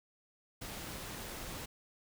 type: noise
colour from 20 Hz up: pink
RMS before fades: -44 dBFS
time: 0.61-1.66 s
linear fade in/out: 10 ms
effects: none